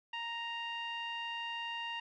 sawtooth tone with low-pass filter, 932.3 Hz, A#5, in tune, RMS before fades -40 dBFS, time 0.13-2 s, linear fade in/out 5 ms, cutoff 2700 Hz, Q 4.2, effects none

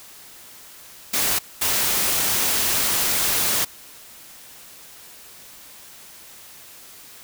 white noise bursts at uneven times, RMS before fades -21 dBFS, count 2, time 1.13-1.39 / 1.61-3.65 s, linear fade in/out 10 ms, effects white hiss -44 dBFS RMS until 7.23 s

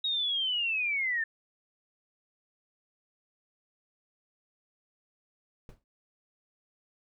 sine linear sweep, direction down, 3793 to 1764 Hz, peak -27 dBFS, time 0.04-1.24 s, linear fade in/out 5 ms
brown noise with exponential decay, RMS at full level -45 dBFS, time 5.69-5.84 s, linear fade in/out 1 ms, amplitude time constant 32 ms
effects none

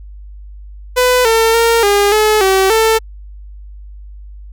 sawtooth tone with pitch steps, 500 / 451.1 / 461.4 / 406.1 / 428.8 / 382.9 / 444.9 Hz, B4 / A4 / A#4 / G#4 / A4 / G4 / A4, +21 / +43 / -18 / -39 / -45 / -41 / +19 cents, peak -5 dBFS, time 0.96-2.99 s, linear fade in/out 20 ms, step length 290 ms, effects added 50 Hz sine -30 dBFS peak until 4.52 s

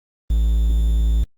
triangle tone with quantisation, 55 Hz, A1, in tune, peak -12 dBFS, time 0.3-1.24 s, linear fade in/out 5 ms, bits 7, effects Opus 24 kbps

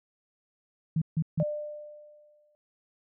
sine tone bursts, 160 Hz, D#3, 49 cents sharp, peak -23 dBFS, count 3, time 0.96-1.431 s, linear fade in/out 5 ms, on 57 ms, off 150 ms
sine tone with exponential decay, 597 Hz, D5, 28 cents sharp, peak -26 dBFS, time 1.4-2.55 s, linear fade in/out 0 ms, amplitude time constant 250 ms
effects none

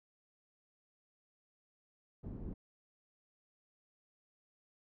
pink low-pass noise, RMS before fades -44 dBFS, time 2.23-2.54 s, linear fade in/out 10 ms, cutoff 270 Hz, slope 12 dB/octave, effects none

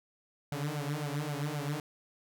sawtooth tone with flanger, 146.7 Hz, D3, 2 cents flat, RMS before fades -35 dBFS, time 0.52-1.8 s, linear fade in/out 2 ms, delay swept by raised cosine 1.3 to 6.3 ms, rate 3.8 Hz, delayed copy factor +0.95, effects none

